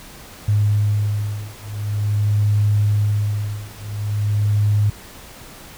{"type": "beating tone pair", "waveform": "sine", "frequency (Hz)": [103.83, 104.29], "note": ["G#2", "G#2"], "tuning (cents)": [0, 8], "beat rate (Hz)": 0.46, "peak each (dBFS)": -19, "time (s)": [0.48, 4.9], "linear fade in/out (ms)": 5, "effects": ["pink hiss -40 dBFS RMS until 5.77 s"]}